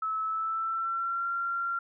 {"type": "tone with pitch glide", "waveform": "sine", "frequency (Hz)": [1300, 1377.3], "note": ["E6", "F6"], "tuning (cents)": [-24, -24], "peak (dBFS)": -28, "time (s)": [0.02, 1.79], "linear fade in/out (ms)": 5, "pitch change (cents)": 100, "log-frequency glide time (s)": [0.23, 1.27], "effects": []}